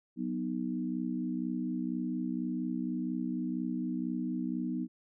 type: chord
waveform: sine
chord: B major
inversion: second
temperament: equal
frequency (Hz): 185 / 246.9 / 311.1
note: F#3 / B3 / D#4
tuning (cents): 0 / 0 / 0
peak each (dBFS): -37 / -34 / -37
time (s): 0.16-4.88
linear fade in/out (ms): 50
effects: none